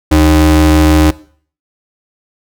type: ring-modulated tone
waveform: square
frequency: 116.54 Hz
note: A#2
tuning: in tune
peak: -3 dBFS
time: 0.11-1.11 s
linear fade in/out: 10 ms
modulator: 190 Hz
effects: noise-tail reverb RT60 0.5 s tail -20 dB re dry